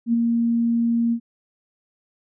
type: tone with ADSR envelope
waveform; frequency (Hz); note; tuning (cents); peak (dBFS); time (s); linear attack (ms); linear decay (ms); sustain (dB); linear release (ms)
sine; 233.1; A#3; 0; -14; 0.06-1.2; 73; 13; -3; 77
effects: none